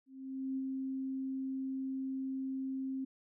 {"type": "tone with ADSR envelope", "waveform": "sine", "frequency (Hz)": 265.5, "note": "C4", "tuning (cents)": 25, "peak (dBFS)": -33, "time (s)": [0.06, 3.05], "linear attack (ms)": 510, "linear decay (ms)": 42, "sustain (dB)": -2, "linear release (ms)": 10, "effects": []}